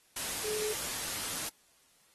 sine tone in noise, 427.2 Hz, G#4, 49 cents sharp, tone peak -35 dBFS, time 0.44-0.73 s, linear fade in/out 5 ms, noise white, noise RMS -36 dBFS, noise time 0.16-1.49 s, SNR -2 dB, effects white hiss -66 dBFS RMS until 2.14 s + AAC 32 kbps

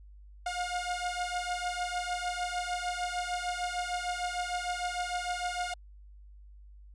sawtooth beating tone pair, 711 / 717.6 Hz, F5 / F5, +31 / +47 cents, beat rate 6.6 Hz, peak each -31 dBFS, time 0.46-5.74 s, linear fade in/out 5 ms, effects added 50 Hz sine -49 dBFS peak until 6.94 s + resampled to 22050 Hz

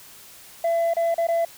sine tone with dropouts, 672 Hz, E5, 33 cents sharp, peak -16 dBFS, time 0.64-1.45 s, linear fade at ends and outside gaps 5 ms, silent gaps 0.937-0.967 / 1.144-1.18 / 1.27-1.285 s, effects tanh soft clip ceiling -18 dBFS + white hiss -46 dBFS RMS until 1.57 s

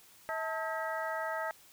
harmonic tone with a mistuned harmonic, 321.2 Hz, E4, 45 cents flat, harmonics 2 / 3 / 4 / 5 / 6, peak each -37 / -39 / -40 / -41 / -42 dBFS, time 0.29-1.51 s, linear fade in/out 0 ms, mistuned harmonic 3, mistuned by -140 cents, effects white hiss -59 dBFS RMS until 1.72 s

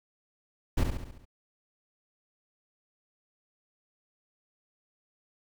brown noise with echo, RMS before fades -24 dBFS, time 0.77-0.84 s, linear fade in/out 10 ms, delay 69 ms, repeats 6, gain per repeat -5 dB, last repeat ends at 1.254 s, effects none

